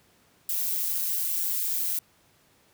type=noise with amplitude modulation; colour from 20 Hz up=violet; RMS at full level=-25 dBFS; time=0.49-1.99 s; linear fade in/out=2 ms; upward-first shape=sine; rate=174 Hz; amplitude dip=65%; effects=pink hiss -62 dBFS RMS until 2.73 s + high-pass 80 Hz 12 dB/octave